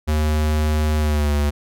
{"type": "tone with pitch glide", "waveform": "square", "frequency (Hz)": [76.5, 73.09], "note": ["D#2", "D2"], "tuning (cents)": [-29, -8], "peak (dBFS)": -17, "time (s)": [0.07, 1.51], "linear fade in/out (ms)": 20, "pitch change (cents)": -79, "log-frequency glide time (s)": [0.98, 1.32], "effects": []}